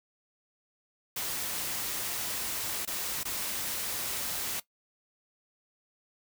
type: noise with dropouts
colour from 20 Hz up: white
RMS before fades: -34 dBFS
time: 1.16-4.6 s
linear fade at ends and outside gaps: 5 ms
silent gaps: 2.852-2.874 / 3.233-3.252 s
effects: noise-tail reverb RT60 0.1 s tail -17 dB re dry